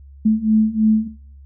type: beating tone pair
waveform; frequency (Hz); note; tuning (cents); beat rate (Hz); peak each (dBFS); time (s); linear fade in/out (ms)
sine; 215.8 / 218.9; A3 / A3; -33 / -9; 3.1; -16; 0.25-1.08; 10
effects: noise-tail reverb RT60 0.5 s tail -17 dB re dry + added 69 Hz sine -39 dBFS peak until 1.45 s